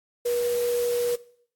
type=tone in noise; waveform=sine; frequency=481.7 Hz; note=B4; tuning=43 cents flat; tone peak=-22 dBFS; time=0.25-1.16 s; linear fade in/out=10 ms; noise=white; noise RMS=-37 dBFS; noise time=0.25-1.16 s; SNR=+12 dB; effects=noise-tail reverb RT60 0.6 s tail -20 dB re dry + AAC 64 kbps